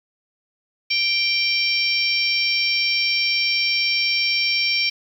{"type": "harmonic tone with a mistuned harmonic", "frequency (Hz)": 784, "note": "G5", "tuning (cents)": 0, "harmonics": [3, 4, 5, 6, 7], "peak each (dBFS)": [-21, -28, -31, -27, -22], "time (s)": [0.9, 4.9], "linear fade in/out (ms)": 10, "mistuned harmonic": 6, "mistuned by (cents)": -26, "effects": ["8-bit"]}